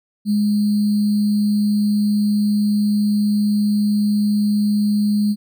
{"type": "tone with sample-and-hold", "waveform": "sine", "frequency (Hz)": 207.7, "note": "G#3", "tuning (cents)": 0, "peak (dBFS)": -14, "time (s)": [0.25, 5.36], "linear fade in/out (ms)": 50, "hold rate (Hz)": 4410, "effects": []}